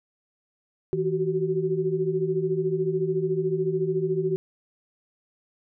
sine tone cluster, 160.9 / 367.8 / 381.6 Hz, E3 / F#4 / G4, -42 / -10 / -47 cents, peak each -29 / -28 / -25 dBFS, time 0.93-4.36 s, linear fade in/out 0 ms, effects none

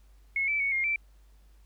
sine tone with pitch steps, 2182 / 2318 / 2222 / 2129 / 2335 Hz, C#7 / D7 / C#7 / C7 / D7, -28 / -23 / +4 / +30 / -11 cents, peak -25 dBFS, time 0.36-0.96 s, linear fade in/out 2 ms, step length 120 ms, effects added 50 Hz sine -54 dBFS peak until 1.65 s + pink hiss -69 dBFS RMS until 1.65 s

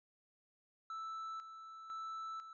triangle tone with tremolo, 1318.5 Hz, E6, in tune, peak -40 dBFS, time 0.9-2.53 s, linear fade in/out 2 ms, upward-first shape square, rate 1 Hz, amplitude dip 60%, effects resampled to 16000 Hz

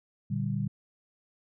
sine chord, G minor, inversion first, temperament just, 117.6 / 147 / 196 Hz, Bb2 / D3 / G3, +16 / +2 / 0 cents, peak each -32 dBFS, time 0.3-0.68 s, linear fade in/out 10 ms, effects none

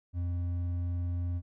triangle tone with hard clipping, 87.7 Hz, F2, 8 cents sharp, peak -31 dBFS, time 0.13-1.42 s, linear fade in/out 50 ms, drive 8 dB, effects none

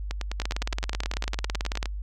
two click trains, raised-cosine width 0.2 ms, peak -11 / -14 dBFS, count 27 / 18, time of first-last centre 0.4-1.829 / 0.11-1.857 s, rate 18.2 / 9.73 Hz, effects added 50 Hz sine -30 dBFS peak until 2.02 s

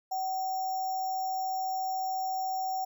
sine tone with sample-and-hold, 757 Hz, F#5, 39 cents sharp, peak -29 dBFS, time 0.11-2.85 s, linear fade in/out 10 ms, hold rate 6300 Hz, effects none

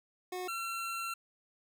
25% pulse tone pair in turn, 364.8 / 1357.2 Hz, F#4 / F6, -24 / -50 cents, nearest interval octave + major seventh, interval 2274 cents, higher second, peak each -33 / -32 dBFS, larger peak second, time 0.32-0.48 / 0.48-1.14 s, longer second, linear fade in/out 5 ms, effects none

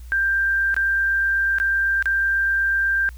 sine tone with dropouts, 1582 Hz, G6, 15 cents sharp, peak -17 dBFS, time 0.12-3.09 s, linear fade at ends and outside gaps 0 ms, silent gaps 0.743-0.765 / 1.585-1.6 / 2.025-2.057 s, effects added 60 Hz sine -35 dBFS peak until 3.17 s + white hiss -54 dBFS RMS until 3.17 s

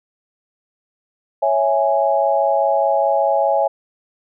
sine chord, C# minor, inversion none, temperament equal, 554.4 / 659.3 / 830.6 Hz, C#5 / E5 / G#5, 0 / 0 / 0 cents, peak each -18 dBFS, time 1.42-3.68 s, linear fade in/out 10 ms, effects none

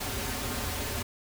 pink noise with comb filter, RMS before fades -33 dBFS, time 0-1.03 s, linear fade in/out 10 ms, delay 6.1 ms, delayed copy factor -0.75, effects none

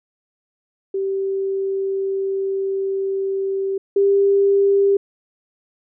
sine tone pair in turn, 388.6 / 397.2 Hz, G4 / G4, -15 / +23 cents, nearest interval unison, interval 38 cents, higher second, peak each -19 / -12 dBFS, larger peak second, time 0.94-3.78 / 3.96-4.97 s, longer first, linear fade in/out 5 ms, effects none

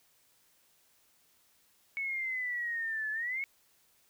sine exponential two-way sweep, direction down then up, 2217 to 1715 to 2217 Hz, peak -32 dBFS, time 1.97-3.44 s, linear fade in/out 0 ms, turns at 3.11 s, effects white hiss -68 dBFS RMS until 4.09 s

